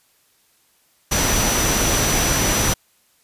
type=tone in noise; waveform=sine; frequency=5920 Hz; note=F#8; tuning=in tune; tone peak=-23 dBFS; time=1.11-2.74 s; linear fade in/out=10 ms; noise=pink; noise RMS=-19 dBFS; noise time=1.11-2.74 s; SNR=-7 dB; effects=white hiss -60 dBFS RMS until 3.23 s + resampled to 32000 Hz